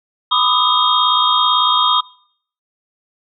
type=tone cluster; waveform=sine; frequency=999 / 1207 / 1265 / 3249 / 3686 Hz; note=B5 / D6 / D#6 / G#7 / A#7; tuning=+20 / +47 / +28 / -39 / -20 cents; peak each=-18 dBFS; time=0.31-2.01 s; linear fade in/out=10 ms; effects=noise-tail reverb RT60 0.6 s tail -23 dB re dry